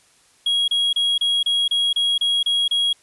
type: tone bursts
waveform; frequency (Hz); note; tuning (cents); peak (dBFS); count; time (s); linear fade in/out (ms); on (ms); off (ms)
triangle; 3300; G#7; -12; -15; 10; 0.46-2.93; 5; 220; 30
effects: white hiss -56 dBFS RMS until 3.02 s + resampled to 24000 Hz